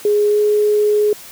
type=tone with pitch glide; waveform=sine; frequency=415.9 to 419.5 Hz; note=G#4 to G#4; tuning=+2 to +17 cents; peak=-11 dBFS; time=0.05-1.13 s; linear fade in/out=2 ms; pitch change=+15 cents; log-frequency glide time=0.28-0.39 s; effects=white hiss -37 dBFS RMS until 1.31 s